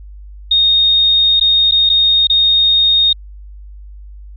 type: tone with dropouts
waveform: sine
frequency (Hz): 3705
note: A#7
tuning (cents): -11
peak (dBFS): -8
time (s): 0.51-3.13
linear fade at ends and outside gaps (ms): 5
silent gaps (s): 1.399-1.41 / 1.712-1.72 / 1.893-1.898 / 2.271-2.298
effects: added 50 Hz sine -31 dBFS peak until 4.36 s